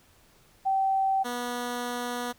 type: tone pair in turn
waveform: sine / 10% pulse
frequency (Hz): 773 / 243.5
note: G5 / B3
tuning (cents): -24 / -24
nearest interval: octave + minor sixth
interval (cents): 2000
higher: first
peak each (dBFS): -22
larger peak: neither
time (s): 0.65-1.24 / 1.24-2.33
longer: second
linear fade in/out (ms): 20
effects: pink hiss -60 dBFS RMS until 2.38 s